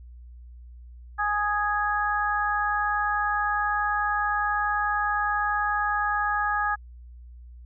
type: harmonic tone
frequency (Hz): 415.3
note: G#4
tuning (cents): 0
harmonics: 2 / 3 / 4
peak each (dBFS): -27 / -27 / -27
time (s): 1.18-6.76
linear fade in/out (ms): 20
effects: added 60 Hz sine -42 dBFS peak until 7.65 s